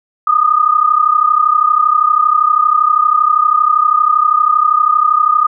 sine tone pair together, 1211.9 / 1244.5 Hz, D#6 / D#6, -46 / 0 cents, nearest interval unison, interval 46 cents, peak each -11 dBFS, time 0.27-5.47 s, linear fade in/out 5 ms, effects none

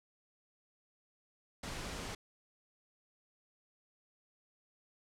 pink noise, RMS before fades -42 dBFS, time 1.63-2.15 s, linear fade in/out 5 ms, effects low-pass 8000 Hz 12 dB/octave

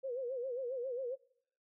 sine tone with vibrato, 506 Hz, B4, 42 cents sharp, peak -36 dBFS, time 0.03-1.16 s, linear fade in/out 20 ms, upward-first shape sine, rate 7.4 Hz, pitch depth 120 cents each way, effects noise-tail reverb RT60 0.7 s tail -25 dB re dry

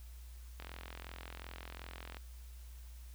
click train, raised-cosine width 0.3 ms, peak -30 dBFS, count 68, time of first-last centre 0.6-2.169 s, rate 42.7 Hz, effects added 60 Hz sine -48 dBFS peak until 3.14 s + white hiss -63 dBFS RMS until 3.14 s

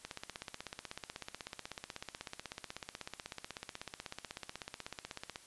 click train, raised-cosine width 0.2 ms, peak -24 dBFS, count 87, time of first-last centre 0.05-5.359 s, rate 16.2 Hz, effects white hiss -59 dBFS RMS until 5.46 s + resampled to 24000 Hz

